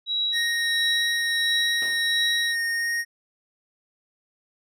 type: tone with tremolo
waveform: sine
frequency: 3879 Hz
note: B7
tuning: 32 cents flat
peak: -21 dBFS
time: 0.06-2.56 s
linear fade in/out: 50 ms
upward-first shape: triangle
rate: 1.5 Hz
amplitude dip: 65%
type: tone with vibrato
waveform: square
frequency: 1855 Hz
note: A#6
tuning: 9 cents flat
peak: -24 dBFS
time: 0.32-3.05 s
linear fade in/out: 50 ms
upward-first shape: sine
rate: 1.6 Hz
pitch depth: 8 cents each way
type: noise with exponential decay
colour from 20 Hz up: brown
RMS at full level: -27 dBFS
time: 1.82-2.22 s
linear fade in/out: 1 ms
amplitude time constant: 86 ms
effects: high-pass 400 Hz 12 dB/octave + low-pass 12000 Hz 12 dB/octave